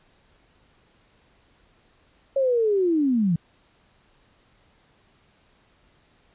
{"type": "linear sweep", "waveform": "sine", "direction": "down", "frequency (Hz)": [554.4, 156.9], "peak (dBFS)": -18, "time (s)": [2.36, 3.36], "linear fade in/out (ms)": 5, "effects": ["pink hiss -61 dBFS RMS until 6.34 s", "resampled to 8000 Hz"]}